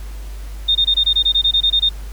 sine tone bursts, 3659 Hz, A#7, 33 cents flat, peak -11 dBFS, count 13, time 0.68-1.893 s, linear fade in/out 10 ms, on 73 ms, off 22 ms, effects added 50 Hz sine -27 dBFS peak until 2.12 s + pink hiss -43 dBFS RMS until 2.12 s

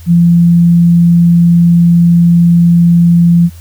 sine tone, 171.1 Hz, F3, 35 cents flat, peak -3 dBFS, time 0.06-3.5 s, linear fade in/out 50 ms, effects added 84 Hz sine -29 dBFS peak until 3.6 s + white hiss -42 dBFS RMS until 3.6 s

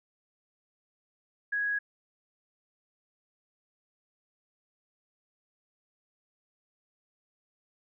sine tone, 1661.2 Hz, G#6, in tune, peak -27 dBFS, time 1.52-1.79 s, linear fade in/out 10 ms, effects none

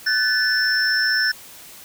sine tone cluster, 1506 / 1741 / 5340 Hz, F#6 / A6 / E8, +30 / -19 / +22 cents, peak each -21 dBFS, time 0.06-1.32 s, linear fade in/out 10 ms, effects white hiss -42 dBFS RMS until 1.84 s

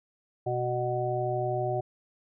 harmonic tone with a mistuned harmonic, 123.9 Hz, B2, 6 cents sharp, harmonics 1 / 3 / 5 / 6, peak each -32 / -32 / -32 / -32 dBFS, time 0.46-1.81 s, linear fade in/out 10 ms, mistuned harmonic 5, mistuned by -23 cents, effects none

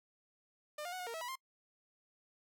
sawtooth tone with pitch steps, 600 / 707 / 738 / 722 / 463.4 / 649 / 976 / 1054 Hz, D5 / F5 / F#5 / F#5 / A#4 / E5 / B5 / C6, +37 / +21 / -5 / -43 / -10 / -27 / -21 / +12 cents, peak -37 dBFS, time 0.78-1.356 s, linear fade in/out 5 ms, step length 72 ms, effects noise-tail reverb RT60 0.1 s tail -25 dB re dry

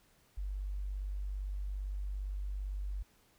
sine tone, 48.8 Hz, G1, 7 cents flat, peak -35 dBFS, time 0.37-3.03 s, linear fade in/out 10 ms, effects pink hiss -68 dBFS RMS until 3.38 s

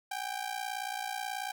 sawtooth ring-modulated tone, 787 Hz, G5, 7 cents sharp, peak -28 dBFS, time 0.11-1.52 s, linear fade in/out 5 ms, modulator 29.2 Hz, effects none

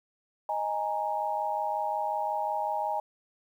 sine chord, D# suspended fourth, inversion none, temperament equal with one note detuned, 622.3 / 826.8 / 932.3 Hz, D#5 / G#5 / A#5, 0 / -8 / 0 cents, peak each -34 / -30 / -33 dBFS, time 0.49-3 s, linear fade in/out 2 ms, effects 10-bit

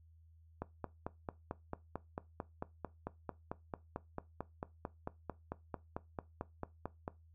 click train, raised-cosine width 1 ms, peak -25 dBFS, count 30, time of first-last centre 0.62-7.079 s, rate 4.49 Hz, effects noise-tail reverb RT60 0.2 s tail -18 dB re dry + added 81 Hz sine -60 dBFS peak until 7.34 s

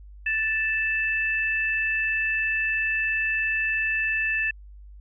sine tone pair together, 1760 / 2637 Hz, A6 / E7, 0 / 0 cents, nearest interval perfect fifth, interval 700 cents, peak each -25 dBFS, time 0.26-4.51 s, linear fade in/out 5 ms, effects added 50 Hz sine -42 dBFS peak until 5 s

